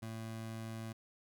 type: tone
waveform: 25% pulse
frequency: 112.5 Hz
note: A2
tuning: 39 cents sharp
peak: -38 dBFS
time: 0.02-0.93 s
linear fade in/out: 10 ms
effects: none